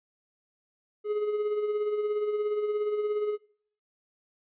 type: tone with tremolo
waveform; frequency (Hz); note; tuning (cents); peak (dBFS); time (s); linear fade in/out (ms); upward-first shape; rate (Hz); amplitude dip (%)
triangle; 419.8; G#4; +19; -22; 1.04-3.38; 50; sine; 17; 45
effects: noise-tail reverb RT60 0.6 s tail -23 dB re dry + resampled to 8000 Hz